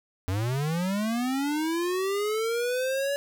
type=linear sweep; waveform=square; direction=up; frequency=88.9 to 570 Hz; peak=-26 dBFS; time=0.28-3.16 s; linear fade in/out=0 ms; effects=none